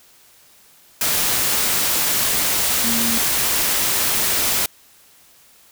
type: tone in noise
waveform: sine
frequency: 230.9 Hz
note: A#3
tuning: 16 cents flat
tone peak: -23 dBFS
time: 2.84-3.18 s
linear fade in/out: 2 ms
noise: white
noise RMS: -19 dBFS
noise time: 1.01-4.66 s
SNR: -7 dB
effects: white hiss -51 dBFS RMS until 5.71 s